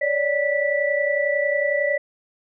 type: tone cluster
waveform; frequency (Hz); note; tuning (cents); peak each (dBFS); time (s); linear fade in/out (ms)
sine; 563 / 594 / 1964; C#5 / D5 / B6; +27 / +20 / -10; -23; 0.01-1.98; 10
effects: none